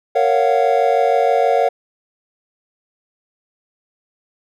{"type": "chord", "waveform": "triangle", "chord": "Gb major seventh", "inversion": "first", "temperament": "just", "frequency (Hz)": [462.5, 555, 693.7, 740], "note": ["Bb4", "Db5", "F5", "Gb5"], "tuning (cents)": [-14, 2, -12, 0], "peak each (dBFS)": -16, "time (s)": [0.15, 1.69], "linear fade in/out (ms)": 10, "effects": []}